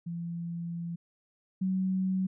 sine tone pair in turn, 170 / 187.97 Hz, F3 / F#3, -46 / +28 cents, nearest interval major second, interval 174 cents, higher second, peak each -33 / -26 dBFS, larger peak second, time 0.06-0.96 / 1.61-2.27 s, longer first, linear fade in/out 10 ms, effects none

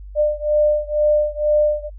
sine beating tone pair, 598 / 600.1 Hz, D5 / D5, +31 / +37 cents, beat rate 2.1 Hz, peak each -17 / -18 dBFS, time 0.15-1.9 s, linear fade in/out 50 ms, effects noise-tail reverb RT60 0.1 s tail -25 dB re dry + added 49 Hz sine -33 dBFS peak until 1.98 s

